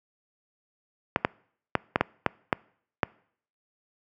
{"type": "clicks", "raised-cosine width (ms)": 0.5, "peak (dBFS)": -5, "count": 8, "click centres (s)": [1.161, 1.249, 1.753, 1.959, 2.01, 2.263, 2.528, 3.032], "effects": ["noise-tail reverb RT60 0.6 s tail -25 dB re dry", "high-pass 100 Hz 12 dB/octave"]}